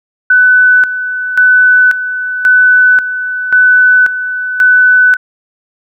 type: tone with tremolo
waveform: sine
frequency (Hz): 1499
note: F#6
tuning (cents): +22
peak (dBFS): -3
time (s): 0.3-5.17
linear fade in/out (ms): 5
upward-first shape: square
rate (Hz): 0.93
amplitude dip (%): 70
effects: none